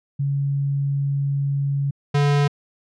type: tone pair in turn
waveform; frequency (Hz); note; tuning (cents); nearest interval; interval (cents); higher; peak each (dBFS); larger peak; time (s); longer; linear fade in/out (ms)
sine / square; 140 / 143.94; C#3 / D3; +18 / -34; unison; 48; second; -19 / -16; second; 0.19-1.91 / 2.14-2.48; first; 10
effects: low-pass 5000 Hz 12 dB/octave